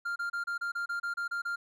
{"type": "tone bursts", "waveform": "triangle", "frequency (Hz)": 1396.9, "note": "F6", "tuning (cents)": 0, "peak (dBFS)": -29, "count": 11, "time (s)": [0.05, 1.56], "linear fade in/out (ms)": 10, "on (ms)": 110, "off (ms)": 30, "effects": []}